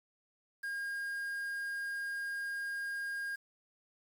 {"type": "tone with quantisation", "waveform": "triangle", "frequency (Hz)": 1619, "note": "G#6", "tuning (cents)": -45, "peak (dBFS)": -34, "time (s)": [0.63, 3.36], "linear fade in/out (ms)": 10, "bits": 9, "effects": []}